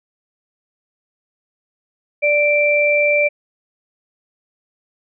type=tone pair together; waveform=sine; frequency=587.3 / 2349 Hz; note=D5 / D7; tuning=0 / 0 cents; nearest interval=2 octaves; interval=2400 cents; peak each=-15 dBFS; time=2.22-3.29 s; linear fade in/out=20 ms; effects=none